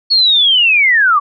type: linear sweep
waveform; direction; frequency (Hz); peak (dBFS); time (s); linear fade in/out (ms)
sine; down; 4395 to 1108.7; -7; 0.1-1.2; 20
effects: none